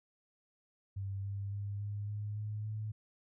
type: tone with pitch steps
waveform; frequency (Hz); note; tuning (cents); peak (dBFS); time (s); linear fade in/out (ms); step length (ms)
sine; 98 / 99.54 / 101.1 / 102.69 / 104.31 / 105.95 / 107.61; G2 / G2 / G#2 / G#2 / G#2 / G#2 / A2; 0 / +27 / -46 / -19 / +8 / +35 / -38; -36; 0.96-2.92; 10; 280
effects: none